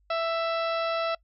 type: harmonic tone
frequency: 662 Hz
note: E5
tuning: 7 cents sharp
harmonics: 1 / 2 / 3 / 4 / 5 / 6 / 7 / 8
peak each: -27 / -30 / -40 / -38 / -43 / -41 / -47 / -46 dBFS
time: 0.1-1.15 s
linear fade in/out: 5 ms
effects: noise-tail reverb RT60 0.1 s tail -25 dB re dry + added 50 Hz sine -62 dBFS peak until 1.23 s